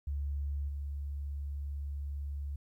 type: tone with level steps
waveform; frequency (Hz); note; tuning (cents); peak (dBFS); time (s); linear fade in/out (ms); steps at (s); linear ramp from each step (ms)
sine; 71.1; C#2; +45; -32 / -35; 0.07-2.56; 5; 0.68; 10
effects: 12-bit